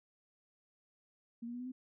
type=tone with pitch steps; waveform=sine; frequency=233.2 / 238.8 / 244.5 / 250.4 / 256.4 Hz; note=A#3 / A#3 / B3 / B3 / C4; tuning=+1 / +42 / -17 / +24 / -35 cents; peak=-40 dBFS; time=1.42-1.72 s; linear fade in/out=10 ms; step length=60 ms; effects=none